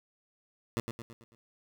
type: tone with echo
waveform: 15% pulse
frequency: 115.8 Hz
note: A#2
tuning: 11 cents flat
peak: -23 dBFS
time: 0.77-0.8 s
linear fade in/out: 0 ms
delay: 110 ms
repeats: 5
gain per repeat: -6 dB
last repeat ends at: 1.35 s
effects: none